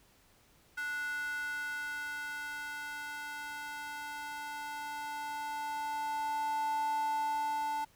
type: tone with high-pass filter sweep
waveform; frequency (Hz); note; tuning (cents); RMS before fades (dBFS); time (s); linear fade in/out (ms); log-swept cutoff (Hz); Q
square; 293.7; D4; 0; -37; 0.77-7.85; 10; 1500 to 810; 6.5
effects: pink hiss -65 dBFS RMS until 7.95 s